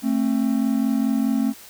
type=tone pair together; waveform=triangle; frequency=222 / 266.8 Hz; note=A3 / C4; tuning=+16 / +34 cents; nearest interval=minor third; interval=318 cents; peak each=-19 dBFS; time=0.02-1.54 s; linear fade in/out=50 ms; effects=white hiss -44 dBFS RMS until 1.69 s